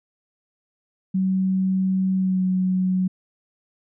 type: tone with pitch glide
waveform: sine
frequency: 188.8 to 185.45 Hz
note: F#3 to F#3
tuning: +35 to +4 cents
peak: -18 dBFS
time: 1.14-3.08 s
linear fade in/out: 10 ms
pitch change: -31 cents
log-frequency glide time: 2.15-2.43 s
effects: none